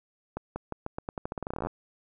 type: accelerating click train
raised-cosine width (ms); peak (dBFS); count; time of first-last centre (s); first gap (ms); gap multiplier
1; -19; 22; 0.37-1.67; 190; 0.86
effects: none